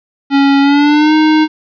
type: tone with pitch glide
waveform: square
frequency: 277.8 to 310 Hz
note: C#4 to D#4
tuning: +4 to -6 cents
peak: -7 dBFS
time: 0.3-1.48 s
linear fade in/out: 50 ms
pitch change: +190 cents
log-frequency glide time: 0.61-1.14 s
effects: resampled to 11025 Hz + 8-bit